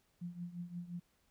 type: tone with tremolo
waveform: sine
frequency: 174.61 Hz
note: F3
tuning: in tune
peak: -38 dBFS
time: 0.21-1 s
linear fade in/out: 10 ms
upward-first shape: triangle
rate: 5.7 Hz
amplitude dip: 85%
effects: pink hiss -75 dBFS RMS until 1.3 s